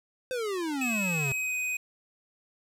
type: exponential sweep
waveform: square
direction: down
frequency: 523.3 to 130.81 Hz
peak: -30 dBFS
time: 0.31-1.32 s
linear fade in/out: 0 ms
type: tone with pitch glide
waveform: square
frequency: 2567 to 2503 Hz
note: E7 to D#7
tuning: -47 to +10 cents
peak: -29 dBFS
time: 0.81-1.77 s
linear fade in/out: 5 ms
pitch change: -43 cents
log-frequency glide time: 1.14-1.55 s
effects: low-pass 12000 Hz 12 dB/octave + 9-bit